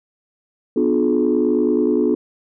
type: chord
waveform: sine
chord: B diminished seventh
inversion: none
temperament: just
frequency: 246.9 / 296.3 / 355.6 / 426.7 Hz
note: B3 / D4 / F4 / Ab4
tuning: 0 / +15 / +31 / +47 cents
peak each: -19 dBFS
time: 0.76-2.15 s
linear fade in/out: 5 ms
effects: tanh soft clip ceiling -7 dBFS